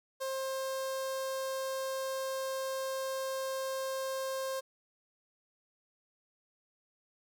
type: tone with notch filter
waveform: sawtooth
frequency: 531 Hz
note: C5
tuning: 25 cents sharp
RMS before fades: -36 dBFS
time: 0.2-4.61 s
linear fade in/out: 20 ms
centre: 2300 Hz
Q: 1.2
effects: none